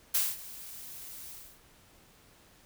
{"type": "noise with ADSR envelope", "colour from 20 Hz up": "blue", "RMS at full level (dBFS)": -26, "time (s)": [0.14, 1.6], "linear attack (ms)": 10, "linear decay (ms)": 210, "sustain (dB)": -19, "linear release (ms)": 300, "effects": ["pink hiss -60 dBFS RMS until 2.65 s"]}